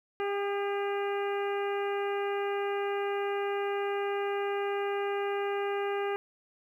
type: harmonic tone with a mistuned harmonic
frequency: 401.7 Hz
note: G4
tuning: 42 cents sharp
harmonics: 1 / 2 / 3 / 4 / 5 / 6 / 7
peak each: -30 / -36 / -40 / -42 / -44 / -46 / -47 dBFS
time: 0.2-6.16 s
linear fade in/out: 0 ms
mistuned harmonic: 3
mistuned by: +19 cents
effects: 11-bit